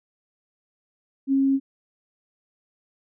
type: tone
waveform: sine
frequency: 271.4 Hz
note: C#4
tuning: 36 cents flat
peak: -17 dBFS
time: 1.27-1.6 s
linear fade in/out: 50 ms
effects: none